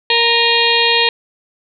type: harmonic tone with a mistuned harmonic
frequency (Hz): 466.2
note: A#4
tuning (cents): 0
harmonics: 1 / 2 / 4 / 5 / 6 / 7 / 8 / 9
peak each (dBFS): -19 / -19 / -19 / -19 / -19 / -19 / -19 / -19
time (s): 0.1-1.09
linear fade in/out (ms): 2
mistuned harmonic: 5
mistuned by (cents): +81
effects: none